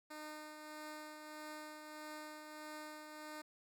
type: tone with tremolo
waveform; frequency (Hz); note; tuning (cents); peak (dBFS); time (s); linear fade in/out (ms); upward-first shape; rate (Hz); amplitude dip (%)
10% pulse; 305.1; D#4; -34; -38; 0.1-3.42; 10; triangle; 1.6; 45
effects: none